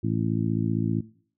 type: harmonic tone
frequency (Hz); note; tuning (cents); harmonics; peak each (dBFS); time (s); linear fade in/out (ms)
55.4; A1; +13; 2 / 3 / 4 / 5 / 6; -27 / -29 / -30 / -31 / -32; 0.03-1.01; 10
effects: noise-tail reverb RT60 0.5 s tail -19 dB re dry